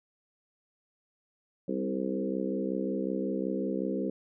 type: harmonic tone with a mistuned harmonic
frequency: 65.41 Hz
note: C2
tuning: in tune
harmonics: 3 / 4 / 5 / 6 / 7 / 8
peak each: -34 / -35 / -36 / -37 / -37 / -38 dBFS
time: 1.68-4.1 s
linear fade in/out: 5 ms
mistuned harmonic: 5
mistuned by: -15 cents
effects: none